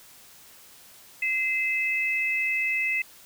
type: tone pair together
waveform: sine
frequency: 2064 / 2601 Hz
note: C7 / E7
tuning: -24 / -24 cents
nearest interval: major third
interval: 400 cents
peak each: -26 dBFS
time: 1.22-3.02 s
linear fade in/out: 5 ms
effects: white hiss -51 dBFS RMS until 3.25 s